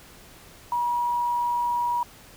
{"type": "tone with quantisation", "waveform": "sine", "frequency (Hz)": 961, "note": "B5", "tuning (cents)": -48, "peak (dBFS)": -22, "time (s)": [0.72, 2.03], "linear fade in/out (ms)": 2, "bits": 8, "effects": ["pink hiss -49 dBFS RMS until 2.36 s"]}